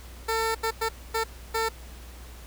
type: tone bursts at uneven times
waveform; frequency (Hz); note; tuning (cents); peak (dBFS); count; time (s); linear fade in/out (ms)
15% pulse; 448.7; A4; +34; -18; 5; 0.28-0.55 / 0.63-0.71 / 0.81-0.89 / 1.14-1.24 / 1.54-1.69; 10
effects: added 60 Hz sine -42 dBFS peak until 2.46 s + pink hiss -49 dBFS RMS until 2.46 s